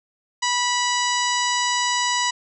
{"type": "harmonic tone", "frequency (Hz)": 980, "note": "B5", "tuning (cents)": -14, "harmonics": [1, 2, 3, 4, 5, 6, 7, 8], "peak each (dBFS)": [-23, -26, -28, -29, -30, -31, -31, -32], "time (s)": [0.42, 2.31], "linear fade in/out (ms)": 10, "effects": []}